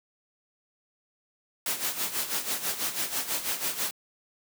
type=noise with tremolo; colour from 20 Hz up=white; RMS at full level=-28 dBFS; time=1.66-3.91 s; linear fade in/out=2 ms; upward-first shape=sine; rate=6.1 Hz; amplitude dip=70%; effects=high-pass 150 Hz 12 dB/octave